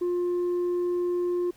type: tone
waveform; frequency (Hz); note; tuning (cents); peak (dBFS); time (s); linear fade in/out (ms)
sine; 353.6; F4; +22; -21; 0.01-1.51; 10
effects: tanh soft clip ceiling -23 dBFS + pink hiss -58 dBFS RMS until 1.56 s